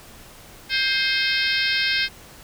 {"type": "harmonic tone with a mistuned harmonic", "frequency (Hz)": 527, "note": "C5", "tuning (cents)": 12, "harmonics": [3, 4, 5, 6, 7, 8, 9, 10], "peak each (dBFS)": [-25, -26, -27, -28, -28, -29, -30, -30], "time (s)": [0.69, 2.09], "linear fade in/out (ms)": 50, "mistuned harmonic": 5, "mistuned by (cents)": -51, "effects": ["pink hiss -45 dBFS RMS until 2.43 s"]}